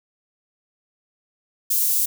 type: high-pass noise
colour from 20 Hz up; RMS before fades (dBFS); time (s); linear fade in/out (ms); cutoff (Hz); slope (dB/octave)
white; -20; 1.7-2.06; 10; 8900; 12
effects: none